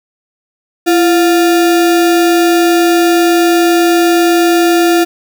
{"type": "tone with sample-and-hold", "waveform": "sine", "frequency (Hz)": 339, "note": "E4", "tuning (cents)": 49, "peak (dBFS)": -6, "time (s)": [0.86, 5.05], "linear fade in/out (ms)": 20, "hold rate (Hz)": 1050, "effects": []}